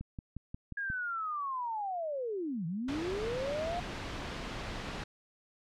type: click train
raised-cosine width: 5 ms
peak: -28 dBFS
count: 6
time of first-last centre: 0.01-0.901 s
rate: 5.61 Hz
type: linear two-way sweep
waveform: sine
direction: down then up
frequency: 1655 to 155.56 to 718 Hz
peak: -33 dBFS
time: 0.77-3.8 s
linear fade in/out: 5 ms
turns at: 2.66 s
type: noise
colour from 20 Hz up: pink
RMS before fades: -39 dBFS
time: 2.88-5.04 s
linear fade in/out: 5 ms
effects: low-pass 4000 Hz 12 dB/octave